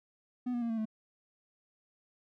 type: tone with pitch steps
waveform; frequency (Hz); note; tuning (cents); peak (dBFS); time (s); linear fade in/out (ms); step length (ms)
triangle; 248.2 / 240.3 / 232.7 / 225.2 / 218.1; B3 / B3 / A#3 / A3 / A3; +9 / -47 / -3 / +40 / -15; -29; 0.46-0.855; 10; 79
effects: none